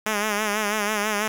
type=tone with vibrato; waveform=5% pulse; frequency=210.3 Hz; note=G#3; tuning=22 cents sharp; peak=-11 dBFS; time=0.06-1.28 s; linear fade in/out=5 ms; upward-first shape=sine; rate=6.1 Hz; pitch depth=64 cents each way; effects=8-bit

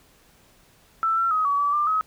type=tone with pitch steps; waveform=sine; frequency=1327 / 1349 / 1263 / 1135 / 1150 / 1190 / 1275 Hz; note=E6 / E6 / D#6 / C#6 / D6 / D6 / D#6; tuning=+11 / +40 / +26 / +41 / -37 / +22 / +42 cents; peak=-19 dBFS; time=1.03-2.01 s; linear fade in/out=0 ms; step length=140 ms; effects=pink hiss -57 dBFS RMS until 2.06 s

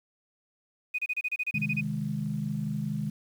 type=tone bursts; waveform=sine; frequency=2489 Hz; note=D#7; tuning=in tune; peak=-26 dBFS; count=12; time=0.94-1.811 s; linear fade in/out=10 ms; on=46 ms; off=29 ms
type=chord; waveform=sine; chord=Ab major; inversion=first; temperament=equal; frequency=130.81 / 155.56 / 207.7 Hz; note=C3 / Eb3 / Ab3; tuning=0 / 0 / 0 cents; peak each=-35 / -32 / -32 dBFS; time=1.54-3.1 s; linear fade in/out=5 ms
effects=tanh soft clip ceiling -17 dBFS + 9-bit

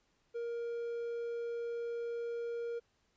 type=tone; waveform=triangle; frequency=469.5 Hz; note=A#4; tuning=12 cents sharp; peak=-34 dBFS; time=0.34-2.8 s; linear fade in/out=20 ms; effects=pink hiss -75 dBFS RMS until 3.16 s + resampled to 16000 Hz

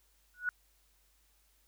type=tone with exponential growth; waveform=sine; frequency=1466 Hz; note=F#6; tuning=16 cents flat; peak=-26 dBFS; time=0.34-0.49 s; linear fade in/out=1 ms; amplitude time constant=32 ms; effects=added 50 Hz sine -70 dBFS peak until 1.67 s + white hiss -71 dBFS RMS until 1.67 s

